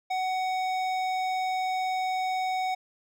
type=tone with hard clipping; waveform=sine; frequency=747 Hz; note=F#5; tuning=16 cents sharp; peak=-28 dBFS; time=0.1-2.75 s; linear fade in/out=10 ms; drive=13 dB; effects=none